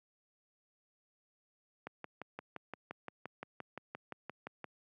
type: click train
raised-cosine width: 0.5 ms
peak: -27 dBFS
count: 17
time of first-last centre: 1.87-4.643 s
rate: 5.77 Hz
effects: high-pass 150 Hz 12 dB/octave